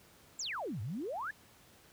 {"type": "exponential two-way sweep", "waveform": "sine", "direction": "down then up", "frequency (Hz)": [7840, 93.8, 1788], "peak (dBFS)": -36, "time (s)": [0.39, 1.31], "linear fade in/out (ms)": 5, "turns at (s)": 0.81, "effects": ["pink hiss -61 dBFS RMS until 1.92 s", "high-pass 60 Hz 12 dB/octave"]}